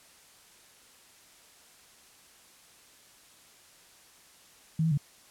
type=tone with pitch steps; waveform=sine; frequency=159.8 / 162.4 / 143.7 Hz; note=D#3 / E3 / D3; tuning=+47 / -26 / -37 cents; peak=-23 dBFS; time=4.79-4.976 s; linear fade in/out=5 ms; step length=62 ms; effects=white hiss -57 dBFS RMS until 5.3 s + low-pass 11000 Hz 12 dB/octave